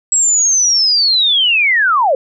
sine linear sweep, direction down, 7760 to 492.7 Hz, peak -9 dBFS, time 0.12-2.15 s, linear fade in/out 2 ms, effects none

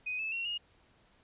sine tone with pitch steps, 2500 / 2614 / 2733 / 2857 Hz, D#7 / E7 / F7 / F7, +8 / -15 / -38 / +39 cents, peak -33 dBFS, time 0.06-0.58 s, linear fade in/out 10 ms, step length 130 ms, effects pink hiss -66 dBFS RMS until 1.23 s + resampled to 8000 Hz

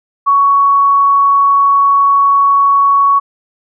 sine tone, 1117 Hz, C#6, 13 cents sharp, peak -6 dBFS, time 0.26-3.2 s, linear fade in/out 20 ms, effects none

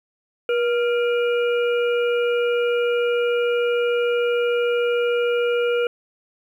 harmonic tone with a mistuned harmonic, 480 Hz, B4, 49 cents flat, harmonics 1 / 3 / 5 / 6, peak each -18 / -28 / -32 / -34 dBFS, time 0.49-5.87 s, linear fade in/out 2 ms, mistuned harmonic 3, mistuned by -57 cents, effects 9-bit

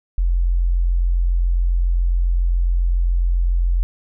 sine tone, 43.65 Hz, F1, in tune, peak -14 dBFS, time 0.18-3.83 s, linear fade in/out 0 ms, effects none

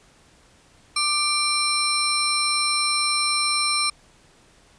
sine tone cluster, 1182 / 2361 / 4082 / 5420 / 8730 Hz, D6 / D7 / C8 / E8 / C#9, +11 / +9 / -44 / +47 / -28 cents, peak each -26 dBFS, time 0.96-3.9 s, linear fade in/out 5 ms, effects pink hiss -55 dBFS RMS until 4.78 s + resampled to 22050 Hz

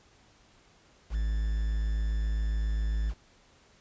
triangle tone with quantisation, 53.7 Hz, A1, 41 cents flat, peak -24 dBFS, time 1.1-3.14 s, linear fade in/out 50 ms, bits 8, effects pink hiss -61 dBFS RMS until 3.8 s + resampled to 16000 Hz

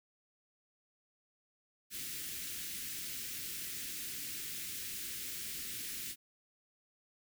white band-stop noise, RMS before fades -42 dBFS, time 1.9-6.16 s, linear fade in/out 50 ms, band 370 to 1700 Hz, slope 24 dB/octave, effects none

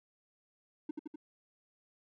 triangle tone with echo, 304 Hz, D#4, 40 cents flat, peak -31 dBFS, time 0.89-0.91 s, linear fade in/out 5 ms, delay 83 ms, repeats 3, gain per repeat -3 dB, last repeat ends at 1.159 s, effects tanh soft clip ceiling -28 dBFS

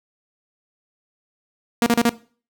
sawtooth tone bursts, 235.4 Hz, A#3, 17 cents sharp, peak -10 dBFS, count 4, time 1.82-2.094 s, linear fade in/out 2 ms, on 43 ms, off 34 ms, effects noise-tail reverb RT60 0.4 s tail -19 dB re dry

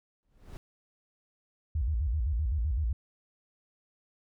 brown noise with exponential growth, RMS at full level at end -38 dBFS, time 0.23-0.57 s, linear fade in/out 0 ms, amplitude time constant 72 ms
sine tone with vibrato, 66.1 Hz, C2, 18 cents sharp, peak -26 dBFS, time 1.75-2.93 s, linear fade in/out 5 ms, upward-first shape square, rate 7.8 Hz, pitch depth 270 cents each way
effects none

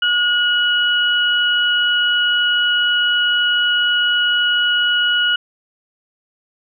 sine tone pair together, 1441 / 2924 Hz, F#6 / F#7, -46 / -21 cents, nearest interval octave, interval 1225 cents, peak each -16 dBFS, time 0.02-5.36 s, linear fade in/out 5 ms, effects none

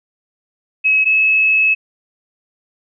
sine tone pair in turn, 2564 / 2586 Hz, E7 / E7, -49 / -34 cents, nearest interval unison, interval 15 cents, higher second, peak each -10 dBFS, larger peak neither, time 0.84-1.05 / 1.05-1.75 s, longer second, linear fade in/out 20 ms, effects none

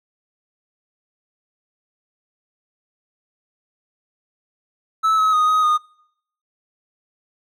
triangle tone with pitch steps, 1306 / 1281 / 1243 / 1257 / 1229 Hz, E6 / E6 / D#6 / D#6 / D#6, -17 / -50 / -2 / +17 / -22 cents, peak -12 dBFS, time 5.03-5.78 s, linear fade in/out 20 ms, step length 150 ms, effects noise-tail reverb RT60 0.7 s tail -25 dB re dry

